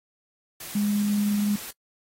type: tone in noise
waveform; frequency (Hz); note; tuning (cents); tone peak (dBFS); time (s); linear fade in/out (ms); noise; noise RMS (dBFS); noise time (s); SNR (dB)
sine; 206.1; G#3; -13; -21; 0.75-1.56; 5; white; -38; 0.6-1.71; +14
effects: noise-tail reverb RT60 0.1 s tail -23 dB re dry + AAC 48 kbps

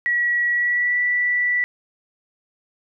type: tone with pitch glide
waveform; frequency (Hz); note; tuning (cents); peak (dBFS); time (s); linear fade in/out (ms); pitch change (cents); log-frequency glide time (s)
sine; 1926 to 1963.1; B6 to B6; -44 to -11; -17; 0.06-1.64; 0; +33; 0.51-0.99
effects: none

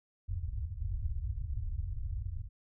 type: low-pass noise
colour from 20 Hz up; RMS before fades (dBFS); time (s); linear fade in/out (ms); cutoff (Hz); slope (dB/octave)
white; -36; 0.28-2.49; 20; 100; 48
effects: none

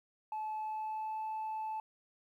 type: tone with pitch glide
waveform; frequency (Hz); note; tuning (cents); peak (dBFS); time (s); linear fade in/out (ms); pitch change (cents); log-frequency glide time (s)
sine; 864 to 872.5; A5 to A5; -32 to -15; -34; 0.32-1.8; 2; +17; 0.59-1.23
effects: tanh soft clip ceiling -34 dBFS + 12-bit

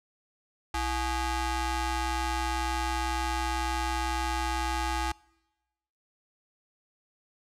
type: ring-modulated tone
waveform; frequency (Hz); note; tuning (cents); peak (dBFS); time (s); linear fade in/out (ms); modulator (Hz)
sawtooth; 392; G4; 0; -21; 0.74-5.12; 5; 453
effects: noise-tail reverb RT60 1.0 s tail -24 dB re dry + low-pass 10000 Hz 12 dB/octave

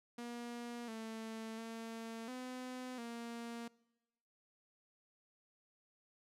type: tone with pitch steps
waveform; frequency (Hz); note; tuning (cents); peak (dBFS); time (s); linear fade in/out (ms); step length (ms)
sawtooth; 238.5 / 222.8 / 226.9 / 253.6 / 233.8; A#3 / A3 / A#3 / B3 / A#3; +40 / +22 / -47 / +46 / +5; -40; 0.18-3.68; 5; 700
effects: noise-tail reverb RT60 1.0 s tail -23 dB re dry + low-pass 11000 Hz 12 dB/octave

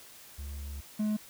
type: tone pair in turn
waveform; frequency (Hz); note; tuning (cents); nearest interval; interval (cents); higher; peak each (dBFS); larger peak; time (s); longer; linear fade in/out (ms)
triangle; 70.9 / 212.5; C#2 / G#3; +40 / +40; octave + perfect fifth; 1900; second; -35 / -25; second; 0.38-0.81 / 0.99-1.17; first; 10
effects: white hiss -52 dBFS RMS until 1.29 s

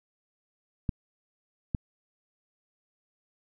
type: clicks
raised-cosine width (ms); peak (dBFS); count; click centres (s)
5; -15; 2; 0.892 / 1.748
effects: none

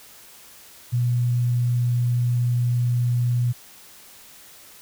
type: tone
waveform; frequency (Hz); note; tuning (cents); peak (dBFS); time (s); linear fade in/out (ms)
sine; 121.6; B2; -26; -18; 0.92-3.53; 20
effects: white hiss -47 dBFS RMS until 4.81 s

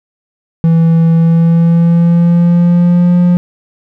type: tone with pitch glide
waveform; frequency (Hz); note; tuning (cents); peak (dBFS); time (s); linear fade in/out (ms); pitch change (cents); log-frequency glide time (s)
triangle; 164.81 to 176.64; E3 to F3; 0 to +20; -3; 0.64-3.37; 0; +120; 1.14-3.18
effects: none

